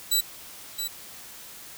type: tone with echo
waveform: 15% pulse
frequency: 3951 Hz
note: B7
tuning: in tune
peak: -13 dBFS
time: 0.11-0.21 s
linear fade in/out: 10 ms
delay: 670 ms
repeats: 1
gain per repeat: -8 dB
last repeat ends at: 0.88 s
effects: white hiss -44 dBFS RMS until 1.77 s